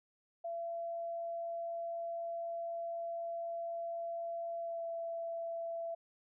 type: tone with pitch glide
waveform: sine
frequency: 676 to 669.8 Hz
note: E5 to E5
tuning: +43 to +27 cents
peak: -37 dBFS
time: 0.44-5.95 s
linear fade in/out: 10 ms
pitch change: -16 cents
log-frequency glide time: 4.58-4.84 s
effects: none